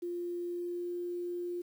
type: tone with pitch glide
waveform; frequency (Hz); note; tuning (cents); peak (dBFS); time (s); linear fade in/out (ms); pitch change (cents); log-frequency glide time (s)
sine; 349.2 to 351.4; F4 to F4; 0 to +11; -34; 0.02-1.62; 10; +11; 0.47-0.93
effects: 10-bit